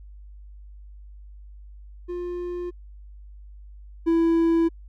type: tone pair in turn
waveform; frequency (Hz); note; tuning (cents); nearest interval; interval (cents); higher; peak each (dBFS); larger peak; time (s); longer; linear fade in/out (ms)
triangle; 353.2 / 331.5; F4 / E4; +20 / +10; minor second; 110; first; -26 / -15; second; 2.08-2.71 / 4.06-4.69; neither; 20
effects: added 50 Hz sine -41 dBFS peak until 4.88 s